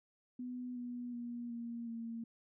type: tone with pitch steps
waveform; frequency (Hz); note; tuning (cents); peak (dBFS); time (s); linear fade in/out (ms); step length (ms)
sine; 248.6 / 243.8 / 239 / 234.4 / 229.8; B3 / B3 / A#3 / A#3 / A#3; +12 / -22 / +43 / +10 / -25; -40; 0.39-2.24; 5; 370
effects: none